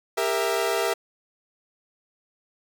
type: chord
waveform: sawtooth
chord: E diminished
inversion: first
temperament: equal with one note detuned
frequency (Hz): 398.8 / 466.2 / 659.3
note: G4 / Bb4 / E5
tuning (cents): +30 / 0 / 0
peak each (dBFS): -23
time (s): 0.17-0.94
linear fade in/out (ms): 10
effects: none